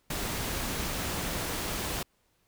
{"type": "noise", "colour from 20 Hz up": "pink", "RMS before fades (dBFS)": -33, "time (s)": [0.1, 2.03], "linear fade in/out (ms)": 5, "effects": ["pink hiss -71 dBFS RMS until 2.47 s"]}